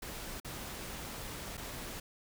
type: noise with dropouts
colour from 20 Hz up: pink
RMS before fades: -43 dBFS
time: 0.02-2 s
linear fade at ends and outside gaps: 5 ms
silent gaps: 0.401-0.446 / 1.571-1.576 s
effects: none